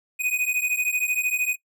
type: beating tone pair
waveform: square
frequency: 2484 / 2497 Hz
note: D#7 / D#7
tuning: -3 / +6 cents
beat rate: 13 Hz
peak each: -26 dBFS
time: 0.19-1.56 s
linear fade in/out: 20 ms
effects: noise-tail reverb RT60 0.1 s tail -21 dB re dry